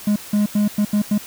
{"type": "tone bursts at uneven times", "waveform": "triangle", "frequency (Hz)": 207.7, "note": "G#3", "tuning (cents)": 0, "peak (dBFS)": -12, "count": 6, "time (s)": [[0.07, 0.16], [0.33, 0.46], [0.55, 0.68], [0.78, 0.85], [0.93, 1.02], [1.11, 1.18]], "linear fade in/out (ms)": 5, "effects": ["white hiss -37 dBFS RMS until 1.26 s"]}